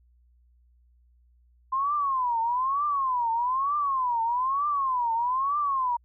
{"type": "tone with vibrato", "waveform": "sine", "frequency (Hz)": 1037, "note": "C6", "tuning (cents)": -16, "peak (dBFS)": -23, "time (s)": [1.72, 5.97], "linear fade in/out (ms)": 10, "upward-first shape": "triangle", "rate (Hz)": 1.1, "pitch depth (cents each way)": 250, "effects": ["added 60 Hz sine -58 dBFS peak until 6.04 s"]}